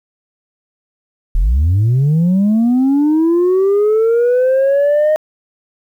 sine linear sweep, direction up, 34.52 to 622.3 Hz, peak -7 dBFS, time 1.35-5.16 s, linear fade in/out 0 ms, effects tanh soft clip ceiling -8 dBFS + 8-bit

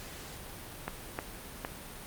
clicks, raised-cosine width 0.5 ms, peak -18 dBFS, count 3, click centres 0.88 / 1.189 / 1.649 s, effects pink hiss -45 dBFS RMS until 2.06 s + Opus 48 kbps

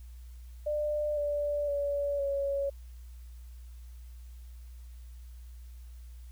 sine tone with pitch steps, 597 / 583.7 / 570.7 / 558 Hz, D5 / D5 / D5 / C#5, +28 / -11 / -50 / +11 cents, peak -28 dBFS, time 0.66-2.7 s, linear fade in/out 10 ms, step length 510 ms, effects added 60 Hz sine -44 dBFS peak until 6.31 s + white hiss -65 dBFS RMS until 6.31 s

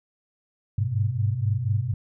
sine tone cluster, 100.2 / 104.4 / 125.9 Hz, G2 / G#2 / B2, +38 / +10 / +34 cents, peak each -26 / -26 / -26 dBFS, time 0.78-1.94 s, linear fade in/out 5 ms, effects none

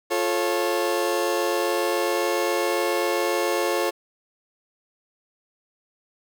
30% pulse chord, F augmented, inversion none, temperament just, 349.2 / 436.5 / 545.7 Hz, F4 / A4 / C#5, 0 / -14 / -27 cents, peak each -23 / -24 / -23 dBFS, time 0.1-3.91 s, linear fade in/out 20 ms, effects none

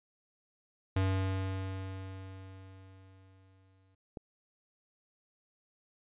square tone with exponential decay, 95.2 Hz, F#2, 50 cents sharp, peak -27 dBFS, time 0.96-3.95 s, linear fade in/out 5 ms, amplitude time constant 650 ms
click, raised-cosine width 2 ms, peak -28 dBFS, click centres 4.172 s
effects resampled to 8000 Hz

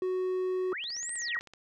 triangle tone, 370 Hz, F#4, in tune, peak -26 dBFS, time 0.02-0.73 s, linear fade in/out 2 ms
sine tone with exponential growth, 1895 Hz, A#6, 28 cents sharp, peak -29 dBFS, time 0.47-1.39 s, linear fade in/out 0 ms, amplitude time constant 200 ms
sine linear two-way sweep, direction up then down, 1060 to 8920 to 1060 Hz, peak -34 dBFS, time 0.72-1.37 s, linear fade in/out 0 ms, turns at 1.14 s
click train, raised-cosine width 0.2 ms, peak -33 dBFS, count 12, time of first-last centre 0.84-1.536 s, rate 15.8 Hz
effects none

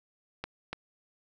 clicks, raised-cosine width 0.3 ms, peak -19 dBFS, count 2, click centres 0.44 / 0.73 s, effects none

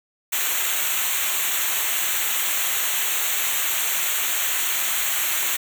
white noise with comb filter, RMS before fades -23 dBFS, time 0.32-5.57 s, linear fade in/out 10 ms, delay 0.2 ms, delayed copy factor -1, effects none

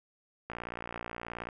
click train, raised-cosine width 0.5 ms, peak -23 dBFS, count 59, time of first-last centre 0.5-1.488 s, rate 58.7 Hz, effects none

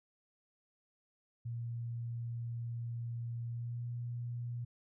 sine tone with pitch glide, 117.6 to 120 Hz, A#2 to B2, +16 to -49 cents, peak -37 dBFS, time 1.45-4.65 s, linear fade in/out 10 ms, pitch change +35 cents, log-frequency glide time 3.48-3.85 s, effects none

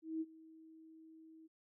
sine tone with ADSR envelope, 320.4 Hz, E4, 49 cents flat, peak -35 dBFS, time 0.02-1.48 s, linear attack 190 ms, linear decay 39 ms, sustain -21 dB, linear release 23 ms, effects none

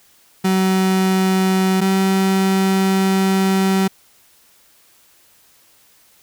35% pulse tone pair in turn, 188.7 / 191.56 Hz, F#3 / G3, +34 / -40 cents, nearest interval unison, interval 26 cents, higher second, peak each -12 / -12 dBFS, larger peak neither, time 0.44-1.81 / 1.81-3.88 s, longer second, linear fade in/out 10 ms, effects white hiss -53 dBFS RMS until 6.22 s

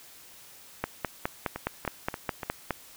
two click trains, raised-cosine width 0.5 ms, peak -12 / -18 dBFS, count 10 / 4, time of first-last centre 0.84-2.707 / 1.56-2.432 s, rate 4.82 / 3.44 Hz, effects white hiss -51 dBFS RMS until 2.96 s

